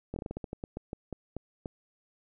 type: slowing click train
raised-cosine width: 2 ms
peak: -23 dBFS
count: 15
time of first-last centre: 0.14-1.658 s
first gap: 22 ms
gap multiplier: 1.22
effects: none